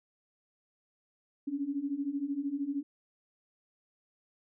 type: beating tone pair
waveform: sine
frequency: 273.3 / 286.3 Hz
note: C#4 / D4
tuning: -24 / -44 cents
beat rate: 13 Hz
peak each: -36 / -33 dBFS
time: 1.47-2.83 s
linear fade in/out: 10 ms
effects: none

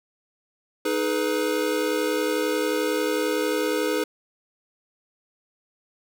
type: chord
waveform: square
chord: G# minor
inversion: second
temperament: equal with one note detuned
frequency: 311.1 / 422.8 / 493.9 Hz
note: D#4 / G#4 / B4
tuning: 0 / +31 / 0 cents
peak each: -28 / -27 / -27 dBFS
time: 0.85-4.04 s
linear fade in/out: 5 ms
effects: none

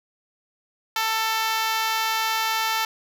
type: tone with high-pass filter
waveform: 5% pulse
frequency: 443.7 Hz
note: A4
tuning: 14 cents sharp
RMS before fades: -24 dBFS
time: 0.96-2.85 s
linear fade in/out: 2 ms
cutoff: 970 Hz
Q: 2.7
effects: none

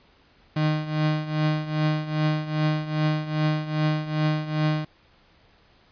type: tone with tremolo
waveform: 35% pulse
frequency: 153.9 Hz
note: D#3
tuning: 19 cents flat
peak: -17 dBFS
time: 0.56-4.85 s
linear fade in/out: 5 ms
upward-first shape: triangle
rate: 2.5 Hz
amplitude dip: 80%
effects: pink hiss -58 dBFS RMS until 5.91 s + resampled to 11025 Hz

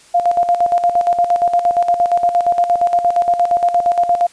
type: tone with tremolo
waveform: sine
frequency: 698.5 Hz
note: F5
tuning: in tune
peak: -9 dBFS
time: 0.14-4.27 s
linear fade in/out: 10 ms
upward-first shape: square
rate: 8.6 Hz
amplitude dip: 65%
effects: white hiss -46 dBFS RMS until 4.32 s + resampled to 22050 Hz

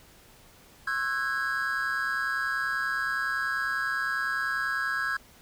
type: tone cluster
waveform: triangle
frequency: 1078 / 1324 / 1513 / 1643 Hz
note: C#6 / E6 / F#6 / G#6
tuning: -49 / +7 / +38 / -19 cents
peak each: -36 / -32 / -32 / -27 dBFS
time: 0.87-5.17 s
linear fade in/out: 5 ms
effects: pink hiss -55 dBFS RMS until 5.41 s

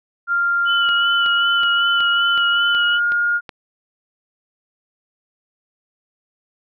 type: tone with pitch glide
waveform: sine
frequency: 1394 to 1421.6 Hz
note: F6 to F6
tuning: -4 to +30 cents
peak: -15 dBFS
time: 0.27-3.41 s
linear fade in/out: 50 ms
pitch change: +34 cents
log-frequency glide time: 2.48-3.05 s
type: tone with vibrato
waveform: sine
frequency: 2960 Hz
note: F#7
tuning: in tune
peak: -19 dBFS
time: 0.65-3 s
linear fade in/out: 50 ms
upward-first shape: sine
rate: 2.6 Hz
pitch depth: 34 cents each way
type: click train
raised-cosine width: 0.3 ms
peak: -16 dBFS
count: 8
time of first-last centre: 0.89-3.492 s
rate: 2.69 Hz
effects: none

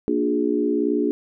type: chord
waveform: sine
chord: Bb dominant seventh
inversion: none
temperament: equal with one note detuned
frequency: 233.1 / 293.7 / 357 / 415.3 Hz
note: Bb3 / D4 / F4 / Ab4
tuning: 0 / 0 / +38 / 0 cents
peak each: -26 / -22 / -25 / -24 dBFS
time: 0.08-1.11 s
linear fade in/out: 0 ms
effects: none

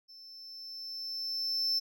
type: tone with level ramp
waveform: triangle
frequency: 5310 Hz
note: E8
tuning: 12 cents sharp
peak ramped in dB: -49 to -25 dBFS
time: 0.08-1.8 s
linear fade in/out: 20 ms
effects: none

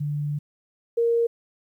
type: tone pair in turn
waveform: sine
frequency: 146.83 / 466.2 Hz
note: D3 / A#4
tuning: 0 / 0 cents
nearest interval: octave + minor sixth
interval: 2000 cents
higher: second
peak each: -24 / -18 dBFS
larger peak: second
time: 0-0.39 / 0.97-1.27 s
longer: first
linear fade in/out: 10 ms
effects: 10-bit

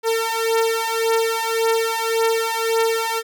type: beating tone pair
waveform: sawtooth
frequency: 451.7 / 453.5 Hz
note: A4 / A#4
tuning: +45 / -48 cents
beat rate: 1.8 Hz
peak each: -17 dBFS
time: 0.03-3.23 s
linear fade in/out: 50 ms
effects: none

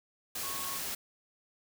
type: tone in noise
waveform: sine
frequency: 1100 Hz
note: C#6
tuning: 14 cents flat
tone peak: -42 dBFS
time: 0.43-0.78 s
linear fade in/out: 5 ms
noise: white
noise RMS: -37 dBFS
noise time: 0.35-0.95 s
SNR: -8 dB
effects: none

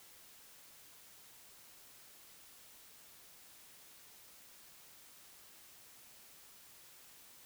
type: silence
effects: white hiss -59 dBFS RMS until 7.45 s

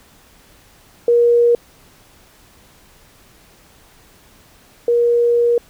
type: tone pair in turn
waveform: sine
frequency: 474.7 / 474.7 Hz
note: A#4 / A#4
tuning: +31 / +31 cents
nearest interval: unison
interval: 0 cents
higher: neither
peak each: -9 / -11 dBFS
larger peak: first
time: 1.08-1.55 / 4.88-5.58 s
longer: second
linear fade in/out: 2 ms
effects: pink hiss -49 dBFS RMS until 5.69 s

